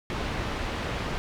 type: low-pass noise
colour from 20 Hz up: pink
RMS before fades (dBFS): -31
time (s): 0.1-1.18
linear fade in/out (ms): 0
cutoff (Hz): 3200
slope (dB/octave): 12
effects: none